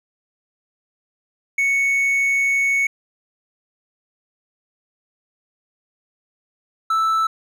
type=tone pair in turn; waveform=triangle; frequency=2217 / 1318.2 Hz; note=C#7 / E6; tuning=0 / 0 cents; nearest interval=major sixth; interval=900 cents; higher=first; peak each=-14 dBFS; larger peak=neither; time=1.58-2.87 / 6.9-7.27 s; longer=first; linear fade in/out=5 ms; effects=none